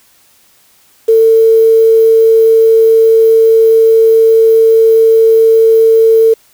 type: tone with quantisation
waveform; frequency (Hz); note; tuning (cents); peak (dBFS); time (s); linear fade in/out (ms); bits
sine; 448.8; A4; +34; -3; 1.08-6.34; 10; 5
effects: white hiss -48 dBFS RMS until 6.53 s